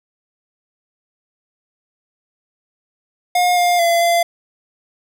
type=tone with pitch steps; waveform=square; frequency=715 / 706 / 681 / 686 Hz; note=F5 / F5 / F5 / F5; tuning=+41 / +19 / -44 / -31 cents; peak=-13 dBFS; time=3.35-4.23 s; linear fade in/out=5 ms; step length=220 ms; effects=none